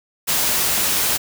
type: noise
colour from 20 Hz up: white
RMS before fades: -19 dBFS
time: 0.27-1.18 s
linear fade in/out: 20 ms
effects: none